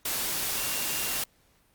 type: tone in noise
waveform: sine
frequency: 2769 Hz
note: F7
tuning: 15 cents flat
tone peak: -40 dBFS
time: 0.56-1.19 s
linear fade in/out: 5 ms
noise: white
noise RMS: -30 dBFS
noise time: 0.05-1.24 s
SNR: -13 dB
effects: pink hiss -65 dBFS RMS until 1.74 s + Opus 48 kbps